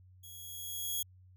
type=tone with level ramp; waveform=5% pulse; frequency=3322 Hz; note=G#7; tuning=in tune; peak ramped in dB=-41 to -23 dBFS; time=0.23-1.03 s; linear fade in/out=10 ms; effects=added 92 Hz sine -56 dBFS peak until 1.36 s